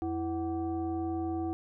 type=tone with frequency modulation; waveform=sine; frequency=329.6 Hz; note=E4; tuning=in tune; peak=-30 dBFS; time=0.02-1.53 s; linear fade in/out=0 ms; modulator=416 Hz; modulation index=0.79; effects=none